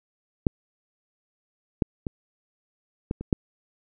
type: clicks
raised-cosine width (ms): 3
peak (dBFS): -6 / -7 / -16 / -13 / -21 / -6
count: 6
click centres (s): 0.468 / 1.822 / 2.068 / 3.111 / 3.21 / 3.328
effects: none